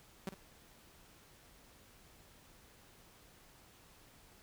sawtooth tone with echo, 191.3 Hz, G3, 42 cents flat, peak -33 dBFS, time 0.27-0.29 s, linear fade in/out 2 ms, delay 51 ms, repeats 1, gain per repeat -11 dB, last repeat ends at 0.341 s, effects pink hiss -62 dBFS RMS until 4.42 s

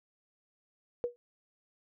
sine tone with exponential decay, 482.5 Hz, B4, 40 cents flat, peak -25 dBFS, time 1.04-1.16 s, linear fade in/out 0 ms, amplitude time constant 25 ms, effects none

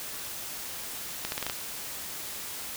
accelerating click train, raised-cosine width 0.2 ms, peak -13 dBFS, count 6, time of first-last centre 1.25-1.498 s, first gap 71 ms, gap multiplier 0.82, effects white hiss -38 dBFS RMS until 2.76 s

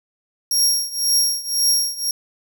25% pulse tone with tremolo, 5588 Hz, F8, in tune, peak -8 dBFS, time 0.51-2.11 s, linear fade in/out 2 ms, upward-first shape triangle, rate 1.9 Hz, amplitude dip 90%, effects none

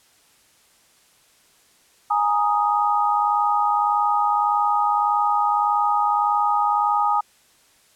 sine chord, Ab suspended second, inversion none, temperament equal, 830.6 / 932.3 / 1244.5 Hz, Ab5 / Bb5 / Eb6, 0 / 0 / 0 cents, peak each -20 / -24 / -21 dBFS, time 2.1-7.21 s, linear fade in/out 10 ms, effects white hiss -57 dBFS RMS until 7.95 s + low-pass 11000 Hz 12 dB/octave

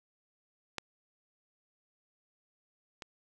clicks, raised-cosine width 0.2 ms, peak -17 / -25 dBFS, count 2, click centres 0.783 / 3.022 s, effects none

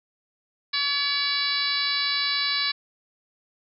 harmonic tone, 569 Hz, C#5, 45 cents sharp, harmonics 2 / 3 / 4 / 5 / 6 / 7 / 8 / 9, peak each -34 / -32 / -30 / -37 / -35 / -26 / -30 / -33 dBFS, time 0.73-2.72 s, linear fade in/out 10 ms, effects none

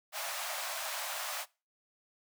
pink high-pass noise, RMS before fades -38 dBFS, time 0.12-1.46 s, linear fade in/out 50 ms, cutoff 570 Hz, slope 96 dB/octave, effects noise-tail reverb RT60 0.3 s tail -22 dB re dry

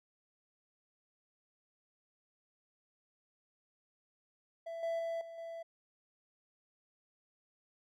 triangle tone with level steps, 665 Hz, E5, 15 cents sharp, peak -38 / -31 / -33 / -44 / -40 dBFS, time 4.66-5.63 s, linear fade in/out 10 ms, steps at 4.83 / 4.99 / 5.21 / 5.38 s, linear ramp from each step 2 ms, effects none

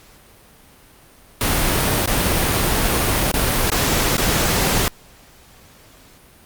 pink noise with dropouts, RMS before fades -18 dBFS, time 1.41-4.88 s, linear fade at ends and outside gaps 1 ms, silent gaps 2.059-2.075 / 3.316-3.34 / 3.701-3.718 / 4.169-4.18 s, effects pink hiss -48 dBFS RMS until 6.45 s + Opus 48 kbps

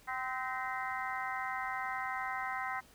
harmonic tone with a mistuned harmonic, 257.4 Hz, C4, 28 cents flat, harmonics 3 / 4 / 5 / 6 / 7 / 8, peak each -40 / -41 / -42 / -43 / -43 / -44 dBFS, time 0.07-2.81 s, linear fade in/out 20 ms, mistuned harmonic 7, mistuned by +65 cents, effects pink hiss -61 dBFS RMS until 2.94 s

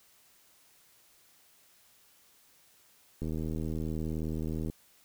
click train, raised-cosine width 3 ms, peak -23 dBFS, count 118, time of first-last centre 3.22-4.699 s, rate 79.1 Hz, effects white hiss -63 dBFS RMS until 5.04 s

